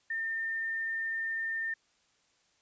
sine tone, 1808 Hz, A6, 47 cents sharp, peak -31 dBFS, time 0.1-1.74 s, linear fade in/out 5 ms, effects white hiss -70 dBFS RMS until 2.61 s + resampled to 16000 Hz

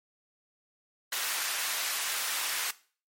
pink high-pass noise, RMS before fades -32 dBFS, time 1.12-2.71 s, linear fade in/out 5 ms, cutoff 1300 Hz, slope 12 dB/octave, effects noise-tail reverb RT60 0.4 s tail -18 dB re dry + MP3 64 kbps

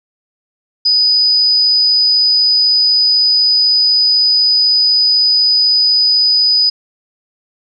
sine tone, 4978 Hz, D#8, in tune, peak -8 dBFS, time 0.85-6.7 s, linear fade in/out 10 ms, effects none

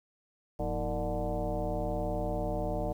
sine tone with frequency modulation, 317 Hz, D#4, 32 cents sharp, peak -29 dBFS, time 0.59-2.93 s, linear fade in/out 10 ms, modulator 139 Hz, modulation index 3.1, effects 10-bit

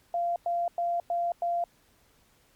sine tone bursts, 691 Hz, F5, 19 cents flat, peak -25 dBFS, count 5, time 0.14-1.64 s, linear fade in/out 2 ms, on 220 ms, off 100 ms, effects pink hiss -64 dBFS RMS until 2.55 s + MP3 96 kbps

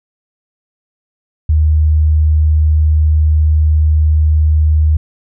sine tone, 77.1 Hz, D#2, 15 cents flat, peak -7 dBFS, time 1.49-4.97 s, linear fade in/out 5 ms, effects none

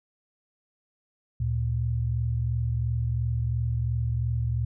sine tone pair together, 73.01 / 115.9 Hz, D2 / A#2, -10 / -10 cents, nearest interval minor sixth, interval 800 cents, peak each -29 / -25 dBFS, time 1.4-4.65 s, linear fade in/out 5 ms, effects none

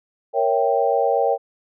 sine chord, A# diminished seventh, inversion none, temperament equal, 466.2 / 554.4 / 659.3 / 784 Hz, A#4 / C#5 / E5 / G5, 0 / 0 / 0 / 0 cents, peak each -21 / -21 / -24 / -21 dBFS, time 0.33-1.38 s, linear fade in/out 50 ms, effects none

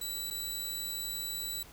15% pulse tone with dropouts, 3951 Hz, B7, in tune, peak -28 dBFS, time 0.01-1.63 s, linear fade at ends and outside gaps 5 ms, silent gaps 0.303-0.308 s, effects added 60 Hz sine -60 dBFS peak until 1.72 s + pink hiss -54 dBFS RMS until 1.72 s

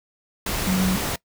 sine tone in noise, 186.6 Hz, F#3, 15 cents sharp, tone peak -19 dBFS, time 0.67-0.96 s, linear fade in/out 5 ms, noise pink, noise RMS -26 dBFS, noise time 0.46-1.16 s, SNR +4 dB, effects noise-tail reverb RT60 0.1 s tail -21 dB re dry

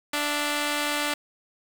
5% pulse tone pair together, 293.7 / 670 Hz, D4 / E5, 0 / +28 cents, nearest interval octave + major second, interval 1428 cents, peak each -14 / -22 dBFS, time 0.13-1.14 s, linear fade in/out 5 ms, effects 7-bit

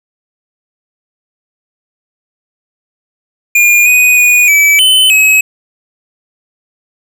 square tone with pitch steps, 2420 / 2487 / 2462 / 2300 / 3040 / 2558 Hz, D#7 / D#7 / D#7 / D7 / F#7 / D#7, -49 / -1 / -19 / -37 / +46 / +47 cents, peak -5 dBFS, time 3.55-5.41 s, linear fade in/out 5 ms, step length 310 ms, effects none

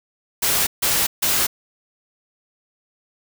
white noise bursts, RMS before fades -19 dBFS, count 3, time 0.42-1.47 s, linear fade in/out 10 ms, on 250 ms, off 150 ms, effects none

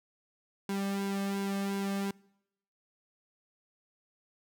sawtooth tone with flanger, 197.5 Hz, G3, 13 cents sharp, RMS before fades -33 dBFS, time 0.69-2.11 s, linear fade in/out 2 ms, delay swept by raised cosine 1.6 to 2.13 ms, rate 2.8 Hz, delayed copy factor -0.75, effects noise-tail reverb RT60 0.8 s tail -25 dB re dry

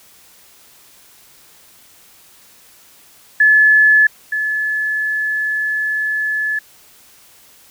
sine tone pair in turn, 1721 / 1721 Hz, A6 / A6, -39 / -39 cents, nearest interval unison, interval 0 cents, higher neither, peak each -7 / -16 dBFS, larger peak first, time 3.4-4.07 / 4.32-6.59 s, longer second, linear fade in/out 5 ms, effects white hiss -47 dBFS RMS until 7.7 s

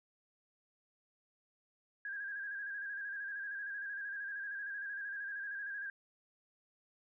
sine tone with vibrato, 1622 Hz, G#6, 41 cents flat, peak -39 dBFS, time 2.05-5.9 s, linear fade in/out 2 ms, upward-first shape square, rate 13 Hz, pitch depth 41 cents each way, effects none

